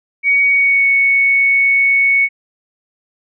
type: tone with pitch glide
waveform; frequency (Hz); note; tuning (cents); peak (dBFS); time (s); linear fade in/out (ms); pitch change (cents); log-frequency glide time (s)
sine; 2246 to 2218; C#7 to C#7; +22 to 0; -9; 0.23-2.29; 50; -22; 0.48-0.87
effects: none